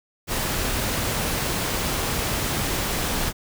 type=noise; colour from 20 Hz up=pink; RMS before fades=-25 dBFS; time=0.27-3.33 s; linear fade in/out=50 ms; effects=none